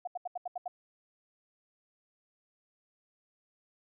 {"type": "tone bursts", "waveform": "sine", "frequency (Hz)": 718, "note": "F5", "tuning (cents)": 48, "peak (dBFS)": -33, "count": 7, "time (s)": [0.05, 0.68], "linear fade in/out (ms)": 5, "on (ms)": 24, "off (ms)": 77, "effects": []}